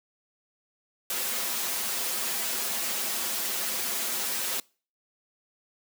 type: noise with comb filter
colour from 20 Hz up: white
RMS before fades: -30 dBFS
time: 1.1-4.6 s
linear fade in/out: 2 ms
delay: 6.7 ms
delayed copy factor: -0.95
effects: noise-tail reverb RT60 0.4 s tail -26 dB re dry + high-pass 200 Hz 12 dB/octave